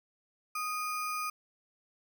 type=tone with sample-and-hold; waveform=sine; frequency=1244.5 Hz; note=D#6; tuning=in tune; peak=-32 dBFS; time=0.55-1.3 s; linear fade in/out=5 ms; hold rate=3675 Hz; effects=none